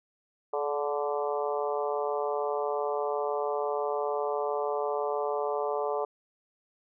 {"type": "harmonic tone with a mistuned harmonic", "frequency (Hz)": 145.9, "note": "D3", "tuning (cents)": -11, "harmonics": [3, 4, 5, 6, 7, 8], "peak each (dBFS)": [-31, -33, -35, -37, -38, -39], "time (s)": [0.53, 6.05], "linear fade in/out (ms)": 5, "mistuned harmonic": 3, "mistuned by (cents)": -26, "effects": []}